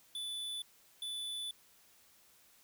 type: tone bursts at uneven times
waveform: square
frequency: 3482 Hz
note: A7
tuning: 19 cents flat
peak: -39 dBFS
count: 2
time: 0.15-0.62 / 1.02-1.51 s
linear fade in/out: 2 ms
effects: white hiss -65 dBFS RMS until 2.63 s